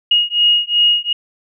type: beating tone pair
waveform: sine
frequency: 2872 / 2874.7 Hz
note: F7 / F7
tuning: +48 / +49 cents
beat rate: 2.7 Hz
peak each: -14 dBFS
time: 0.11-1.13 s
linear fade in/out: 5 ms
effects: none